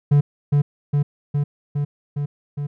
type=tone with echo; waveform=triangle; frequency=144.5 Hz; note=D3; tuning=28 cents flat; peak=-9 dBFS; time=0.11-0.21 s; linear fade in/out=10 ms; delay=410 ms; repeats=6; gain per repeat=-2 dB; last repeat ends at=2.67 s; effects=none